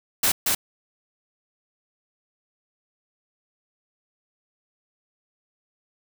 white noise with echo, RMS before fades -20 dBFS, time 0.23-0.32 s, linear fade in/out 5 ms, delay 230 ms, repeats 1, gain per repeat -2 dB, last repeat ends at 0.55 s, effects none

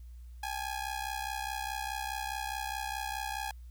sawtooth ring-modulated tone, 829 Hz, G#5, 3 cents flat, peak -28 dBFS, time 0.43-3.51 s, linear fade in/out 2 ms, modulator 32.4 Hz, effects added 60 Hz sine -45 dBFS peak until 3.7 s + white hiss -71 dBFS RMS until 3.7 s

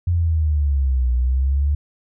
sine exponential two-way sweep, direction down then up, 88.5 to 60.6 to 73.4 Hz, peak -15 dBFS, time 0.07-1.75 s, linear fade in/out 5 ms, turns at 1.13 s, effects none

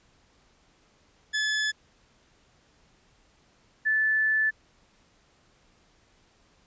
sawtooth / sine tone pair in turn, 1722 / 1747 Hz, A6 / A6, -38 / -13 cents, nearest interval unison, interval 25 cents, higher second, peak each -21 dBFS, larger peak neither, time 1.33-1.72 / 3.85-4.51 s, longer second, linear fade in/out 20 ms, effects pink hiss -63 dBFS RMS until 6.66 s + resampled to 16000 Hz

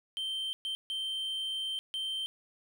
triangle tone bursts at uneven times, 3123 Hz, G7, 7 cents flat, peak -31 dBFS, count 4, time 0.17-0.53 / 0.65-0.75 / 0.9-1.79 / 1.94-2.26 s, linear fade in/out 0 ms, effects none

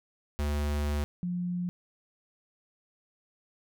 square / sine tone pair in turn, 73.42 / 177.37 Hz, D2 / F3, 0 / +27 cents, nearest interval octave + minor third, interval 1527 cents, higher second, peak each -28 / -29 dBFS, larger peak first, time 0.39-1.04 / 1.23-1.69 s, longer first, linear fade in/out 0 ms, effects none

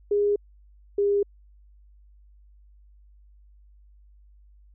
sine tone pair in turn, 410 / 404.6 Hz, G#4 / G#4, -22 / -45 cents, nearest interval unison, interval 23 cents, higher first, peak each -19 dBFS, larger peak neither, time 0.11-0.36 / 0.98-1.23 s, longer neither, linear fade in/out 5 ms, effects added 50 Hz sine -51 dBFS peak until 4.74 s

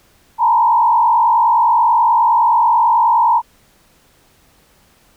sine tone with frequency modulation, 935 Hz, A#5, 5 cents sharp, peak -9 dBFS, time 0.38-3.42 s, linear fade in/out 50 ms, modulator 49.4 Hz, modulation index 1.2, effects pink hiss -53 dBFS RMS until 5.16 s

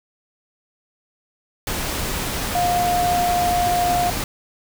sine tone in noise, 708 Hz, F5, 23 cents sharp, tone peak -17 dBFS, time 2.55-4.1 s, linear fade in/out 2 ms, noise pink, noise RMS -25 dBFS, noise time 1.67-4.24 s, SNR +5 dB, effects none

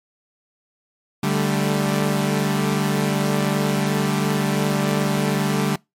sawtooth chord, D suspended fourth, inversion none, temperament equal with one note detuned, 146.83 / 196 / 218.7 Hz, D3 / G3 / A3, 0 / 0 / -10 cents, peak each -18 / -18 / -21 dBFS, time 1.23-5.76 s, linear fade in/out 5 ms, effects noise-tail reverb RT60 0.2 s tail -24 dB re dry + MP3 64 kbps

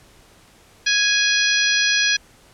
harmonic tone, 830.6 Hz, G#5, in tune, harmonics 2 / 3 / 4 / 5 / 6 / 7, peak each -20 / -22 / -23 / -24 / -25 / -25 dBFS, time 0.86-2.17 s, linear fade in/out 10 ms, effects pink hiss -51 dBFS RMS until 2.53 s + low-pass 11000 Hz 12 dB/octave

